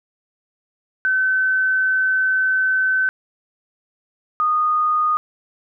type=tone pair in turn; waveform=sine; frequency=1526 / 1232.6 Hz; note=G6 / D#6; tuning=-47 / -17 cents; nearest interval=major third; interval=370 cents; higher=first; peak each=-15 dBFS; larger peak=neither; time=1.05-3.09 / 4.4-5.17 s; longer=first; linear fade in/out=0 ms; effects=none